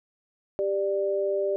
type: tone pair together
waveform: sine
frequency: 394.4 / 591 Hz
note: G4 / D5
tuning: +11 / +11 cents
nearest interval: perfect fifth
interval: 700 cents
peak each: -26 dBFS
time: 0.59-1.56 s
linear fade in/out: 0 ms
effects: none